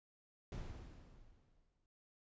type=noise with exponential decay; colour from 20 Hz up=brown; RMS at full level=-42 dBFS; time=0.52-1.86 s; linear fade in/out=1 ms; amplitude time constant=290 ms; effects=resampled to 16000 Hz